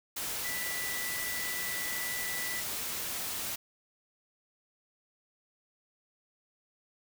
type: tone in noise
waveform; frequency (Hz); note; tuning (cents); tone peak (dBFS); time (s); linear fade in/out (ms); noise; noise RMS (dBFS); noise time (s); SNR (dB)
sine; 1975.5; B6; 0; -37; 0.44-2.61; 10; white; -36; 0.16-3.56; -4
effects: none